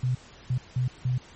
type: tone bursts at uneven times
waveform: sine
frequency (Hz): 126.2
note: B2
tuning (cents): +38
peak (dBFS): -22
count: 4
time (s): 0.03-0.15 / 0.5-0.58 / 0.76-0.88 / 1.05-1.18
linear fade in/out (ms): 5
effects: pink hiss -50 dBFS RMS until 1.35 s + MP3 32 kbps